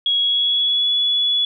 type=tone with pitch glide; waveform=sine; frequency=3322 to 3406 Hz; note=G#7 to G#7; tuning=0 to +43 cents; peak=-15 dBFS; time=0.06-1.45 s; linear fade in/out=2 ms; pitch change=+43 cents; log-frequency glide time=0.17-0.92 s; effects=none